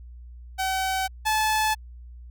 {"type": "tone pair in turn", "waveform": "sawtooth", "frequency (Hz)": [761, 865.9], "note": ["F#5", "A5"], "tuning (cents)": [48, -28], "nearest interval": "major second", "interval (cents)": 224, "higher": "second", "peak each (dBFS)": [-20, -17], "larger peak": "second", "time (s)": [[0.58, 1.08], [1.25, 1.75]], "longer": "neither", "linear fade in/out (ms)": 20, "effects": ["added 60 Hz sine -40 dBFS peak until 2.3 s"]}